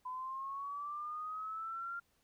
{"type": "linear sweep", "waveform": "sine", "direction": "up", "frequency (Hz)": [1003, 1395], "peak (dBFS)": -39, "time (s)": [0.05, 2], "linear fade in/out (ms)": 10, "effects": ["pink hiss -75 dBFS RMS until 2.23 s"]}